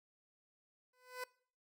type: tone with exponential growth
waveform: 15% pulse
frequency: 503 Hz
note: B4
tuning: 32 cents sharp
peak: -32 dBFS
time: 0.93-1.24 s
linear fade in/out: 5 ms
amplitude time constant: 67 ms
effects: noise-tail reverb RT60 0.5 s tail -22 dB re dry + MP3 96 kbps